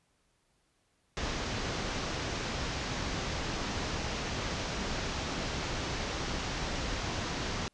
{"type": "low-pass noise", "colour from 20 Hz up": "pink", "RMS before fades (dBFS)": -35, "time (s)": [1.17, 7.68], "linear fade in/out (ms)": 0, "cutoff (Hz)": 6600, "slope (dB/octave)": 48, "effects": ["pink hiss -73 dBFS RMS until 7.73 s", "resampled to 24000 Hz"]}